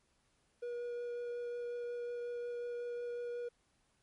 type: tone with vibrato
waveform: triangle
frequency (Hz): 480.7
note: B4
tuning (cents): -47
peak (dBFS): -36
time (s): 0.62-3.49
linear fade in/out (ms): 10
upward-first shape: triangle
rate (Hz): 5.5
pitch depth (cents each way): 9
effects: pink hiss -75 dBFS RMS until 4.02 s + MP3 48 kbps